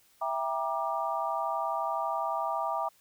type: chord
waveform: sine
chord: E half-diminished seventh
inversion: none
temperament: just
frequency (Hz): 659.3 / 791.1 / 949.3 / 1186.7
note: E5 / G5 / Bb5 / D6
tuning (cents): 0 / +16 / +31 / +18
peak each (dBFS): -34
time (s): 0.21-2.89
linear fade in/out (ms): 10
effects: white hiss -64 dBFS RMS until 3 s

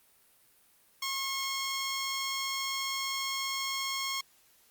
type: tone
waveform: 10% pulse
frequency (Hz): 1083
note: C#6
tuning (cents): -41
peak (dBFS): -23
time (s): 1.02-4.21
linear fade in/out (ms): 5
effects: white hiss -64 dBFS RMS until 4.7 s + Opus 32 kbps

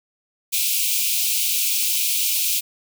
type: high-pass noise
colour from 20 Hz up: white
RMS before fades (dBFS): -21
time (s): 0.52-2.61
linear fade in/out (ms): 20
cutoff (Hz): 2300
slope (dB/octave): 96
effects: none

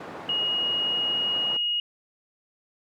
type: band-pass noise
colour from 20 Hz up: white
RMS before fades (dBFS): -39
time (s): 0-1.57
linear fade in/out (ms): 5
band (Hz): 160 to 970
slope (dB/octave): 12
type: tone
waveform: sine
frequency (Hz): 2880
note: F#7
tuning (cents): -47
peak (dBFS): -23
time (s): 0.29-1.8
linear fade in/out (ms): 2
effects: none

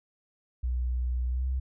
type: tone with pitch glide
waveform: sine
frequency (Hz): 61.74 to 64.88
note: B1 to C2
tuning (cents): 0 to -14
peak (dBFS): -26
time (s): 0.63-1.6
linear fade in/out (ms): 10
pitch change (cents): +86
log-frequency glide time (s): 1.29-1.48
effects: none

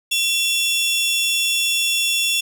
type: tone pair together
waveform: sawtooth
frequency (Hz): 2719 / 3436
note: F7 / A7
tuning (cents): -47 / -42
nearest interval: major third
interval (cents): 405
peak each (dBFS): -17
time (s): 0.11-2.41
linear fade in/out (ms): 10
effects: none

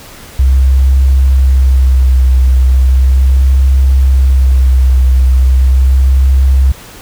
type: tone with vibrato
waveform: sine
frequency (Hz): 65.41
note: C2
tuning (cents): 0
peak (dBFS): -3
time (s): 0.39-6.72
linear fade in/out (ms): 5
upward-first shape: sine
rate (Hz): 0.37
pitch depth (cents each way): 31
effects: tanh soft clip ceiling 0 dBFS + pink hiss -33 dBFS RMS until 7.01 s

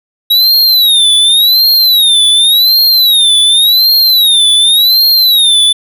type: tone with vibrato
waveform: square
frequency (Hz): 3829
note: A#7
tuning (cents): +46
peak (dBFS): -5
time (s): 0.3-5.73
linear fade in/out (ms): 10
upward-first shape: sine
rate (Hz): 0.89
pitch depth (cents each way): 170
effects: none

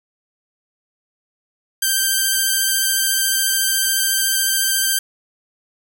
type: tone with vibrato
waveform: 5% pulse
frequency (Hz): 1568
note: G6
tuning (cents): 0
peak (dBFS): -5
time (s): 1.82-4.99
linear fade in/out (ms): 5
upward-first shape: square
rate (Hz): 14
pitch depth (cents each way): 15
effects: none

